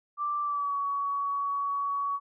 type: tone with pitch glide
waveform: sine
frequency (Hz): 1174.7 to 1126.2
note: D6 to C#6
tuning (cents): 0 to +27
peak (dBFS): -27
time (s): 0.17-2.2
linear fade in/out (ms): 50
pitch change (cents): -73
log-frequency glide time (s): 0.42-0.76
effects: none